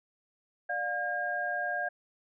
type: tone cluster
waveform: sine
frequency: 592 / 712 / 1617 Hz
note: D5 / F5 / G#6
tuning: +14 / +33 / -47 cents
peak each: -38 / -34 / -32 dBFS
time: 0.69-1.89 s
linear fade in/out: 10 ms
effects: none